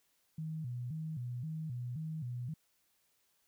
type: tone with vibrato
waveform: sine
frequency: 139.3 Hz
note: C#3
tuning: 9 cents sharp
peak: -37 dBFS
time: 0.38-2.54 s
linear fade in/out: 5 ms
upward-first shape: square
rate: 1.9 Hz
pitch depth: 220 cents each way
effects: white hiss -75 dBFS RMS until 3.47 s